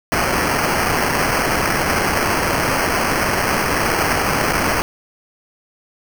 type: noise with sample-and-hold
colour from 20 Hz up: blue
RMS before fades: -18 dBFS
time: 0.12-4.82 s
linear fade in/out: 0 ms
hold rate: 3675 Hz
effects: none